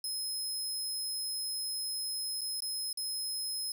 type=tone with dropouts; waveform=25% pulse; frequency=5130 Hz; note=E8; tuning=48 cents flat; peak=-29 dBFS; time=0.04-3.72 s; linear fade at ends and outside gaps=2 ms; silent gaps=2.41-2.415 / 2.605-2.621 / 2.929-2.973 s; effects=none